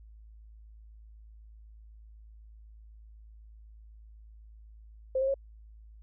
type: tone with pitch steps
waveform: sine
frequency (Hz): 523.3 / 534.9 / 546.8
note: C5 / C5 / C#5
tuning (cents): 0 / +38 / -24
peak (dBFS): -25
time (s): 5.15-5.342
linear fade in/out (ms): 5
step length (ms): 64
effects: added 54 Hz sine -49 dBFS peak until 6.02 s